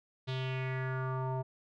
square tone with low-pass filter sweep, 130.3 Hz, C3, 7 cents flat, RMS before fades -35 dBFS, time 0.27-1.43 s, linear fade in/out 20 ms, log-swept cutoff 3800 to 780 Hz, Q 3.7, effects none

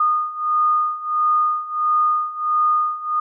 sine beating tone pair, 1226 / 1227.5 Hz, D#6 / D#6, -26 / -24 cents, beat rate 1.5 Hz, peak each -21 / -18 dBFS, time 0-3.2 s, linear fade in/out 5 ms, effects none

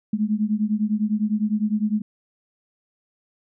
sine beating tone pair, 208.3 / 218.2 Hz, G#3 / A3, +5 / -14 cents, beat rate 9.9 Hz, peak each -22 / -23 dBFS, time 0.13-2.02 s, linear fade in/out 5 ms, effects none

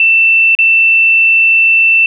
sine tone with dropouts, 2673 Hz, E7, 23 cents sharp, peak -5 dBFS, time 0-2.06 s, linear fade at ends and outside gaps 2 ms, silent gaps 0.551-0.588 s, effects none

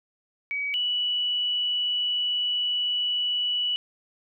sine tone pair in turn, 2270 / 2951 Hz, C#7 / F#7, +41 / -5 cents, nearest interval perfect fourth, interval 454 cents, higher second, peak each -26 / -23 dBFS, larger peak second, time 0.51-0.74 / 0.74-3.76 s, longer second, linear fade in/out 0 ms, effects none

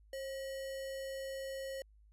sine tone with sample-and-hold, 537 Hz, C5, 45 cents sharp, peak -39 dBFS, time 0.13-1.82 s, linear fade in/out 2 ms, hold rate 2450 Hz, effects added 52 Hz sine -60 dBFS peak until 2.12 s + resampled to 32000 Hz

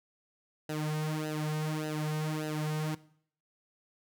sawtooth tone with flanger, 153.9 Hz, D#3, 19 cents flat, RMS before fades -33 dBFS, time 0.69-2.95 s, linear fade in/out 5 ms, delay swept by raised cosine 0.88 to 3.58 ms, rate 1.7 Hz, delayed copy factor -0.9, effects noise-tail reverb RT60 0.6 s tail -19 dB re dry

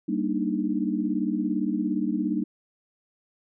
sine chord, Eb major seventh, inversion first, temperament equal, 196 / 233.1 / 293.7 / 311.1 Hz, G3 / Bb3 / D4 / Eb4, 0 / 0 / 0 / 0 cents, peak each -29 dBFS, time 0.08-2.44 s, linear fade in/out 10 ms, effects none

